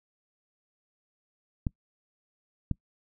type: clicks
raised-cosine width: 5 ms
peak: -15 dBFS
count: 2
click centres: 1.668 / 2.713 s
effects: noise-tail reverb RT60 0.1 s tail -25 dB re dry